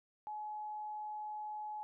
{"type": "tone", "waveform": "sine", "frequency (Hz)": 848, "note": "G#5", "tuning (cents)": 36, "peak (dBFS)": -40, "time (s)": [0.27, 1.83], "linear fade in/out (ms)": 0, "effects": []}